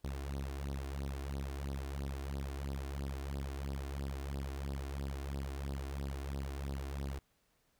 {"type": "tone with flanger", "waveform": "sawtooth", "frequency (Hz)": 68.9, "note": "C#2", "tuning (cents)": -10, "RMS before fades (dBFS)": -40, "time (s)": [0.04, 7.19], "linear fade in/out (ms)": 5, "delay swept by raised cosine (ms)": [0.2, 2.9], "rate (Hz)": 3, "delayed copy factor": 0.8, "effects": ["pink hiss -75 dBFS RMS until 7.79 s"]}